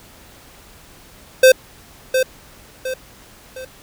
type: tone with echo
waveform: square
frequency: 518 Hz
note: C5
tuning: 17 cents flat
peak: -6 dBFS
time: 1.43-1.52 s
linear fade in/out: 5 ms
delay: 710 ms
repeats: 3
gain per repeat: -8 dB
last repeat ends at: 3.65 s
effects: pink hiss -45 dBFS RMS until 3.82 s